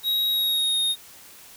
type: tone with pitch glide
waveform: square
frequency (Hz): 3809 to 3709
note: A#7 to A#7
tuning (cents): +37 to -9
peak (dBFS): -21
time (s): 0.03-0.96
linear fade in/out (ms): 50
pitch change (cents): -46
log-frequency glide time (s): 0.3-0.81
effects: white hiss -47 dBFS RMS until 1.56 s